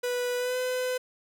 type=tone with pitch glide; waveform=45% pulse; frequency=492.4 to 505.7 Hz; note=B4 to B4; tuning=-5 to +41 cents; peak=-27 dBFS; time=0.03-0.98 s; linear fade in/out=10 ms; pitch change=+46 cents; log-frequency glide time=0.37-0.57 s; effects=none